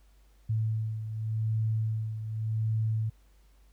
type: beating tone pair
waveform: sine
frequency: 110 / 110.87 Hz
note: A2 / A2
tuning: 0 / +14 cents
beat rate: 0.87 Hz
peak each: -28 / -35 dBFS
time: 0.49-3.1 s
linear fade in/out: 10 ms
effects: added 50 Hz sine -57 dBFS peak until 3.72 s + pink hiss -69 dBFS RMS until 3.72 s